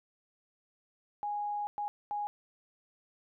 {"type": "tone bursts at uneven times", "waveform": "sine", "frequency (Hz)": 827, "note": "G#5", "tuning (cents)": -8, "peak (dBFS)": -32, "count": 3, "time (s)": [[1.23, 1.67], [1.78, 1.88], [2.11, 2.27]], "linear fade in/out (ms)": 0, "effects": []}